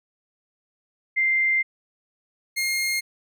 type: tone pair in turn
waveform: sine / sawtooth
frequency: 2092 / 2132 Hz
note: C7 / C7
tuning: -1 / +32 cents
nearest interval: unison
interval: 33 cents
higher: second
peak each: -18 / -19 dBFS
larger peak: first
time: 1.16-1.63 / 2.56-3.01 s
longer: first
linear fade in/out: 20 ms
effects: none